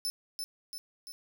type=tone with echo; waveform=sawtooth; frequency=5274 Hz; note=E8; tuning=in tune; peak=-28 dBFS; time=0.05-0.1 s; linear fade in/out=0 ms; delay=340 ms; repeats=3; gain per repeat=-4 dB; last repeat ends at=1.12 s; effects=11-bit